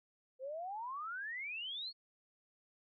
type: exponential sweep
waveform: sine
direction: up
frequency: 503 to 4435 Hz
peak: -40 dBFS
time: 0.39-1.93 s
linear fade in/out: 50 ms
effects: none